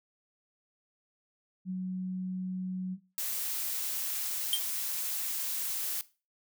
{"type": "tone", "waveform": "sine", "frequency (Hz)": 185, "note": "F#3", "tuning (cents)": 0, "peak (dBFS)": -31, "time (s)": [1.65, 2.98], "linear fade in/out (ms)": 50}
{"type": "noise", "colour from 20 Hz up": "blue", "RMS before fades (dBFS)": -34, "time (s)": [3.18, 6.01], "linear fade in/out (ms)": 0}
{"type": "tone with exponential decay", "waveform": "square", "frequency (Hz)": 3171, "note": "G7", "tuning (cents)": 19, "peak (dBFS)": -22, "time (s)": [4.53, 4.65], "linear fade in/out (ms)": 1, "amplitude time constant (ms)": 25}
{"effects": ["noise-tail reverb RT60 0.3 s tail -17 dB re dry"]}